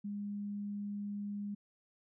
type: tone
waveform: sine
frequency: 204.1 Hz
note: G#3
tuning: 30 cents flat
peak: -37 dBFS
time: 0.04-1.55 s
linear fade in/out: 10 ms
effects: none